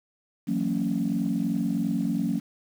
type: chord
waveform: sine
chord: F# dominant seventh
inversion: third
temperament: equal with one note detuned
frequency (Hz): 164.81 / 185 / 227.9 / 277.2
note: E3 / F#3 / A#3 / C#4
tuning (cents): 0 / 0 / -39 / 0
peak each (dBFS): -32 / -28 / -27 / -28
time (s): 0.47-2.4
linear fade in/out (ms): 20
effects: tanh soft clip ceiling -16 dBFS + 8-bit